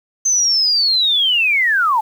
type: linear sweep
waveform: sine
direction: down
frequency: 6272 to 830.6 Hz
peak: -12 dBFS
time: 0.25-2.01 s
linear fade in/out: 10 ms
effects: 7-bit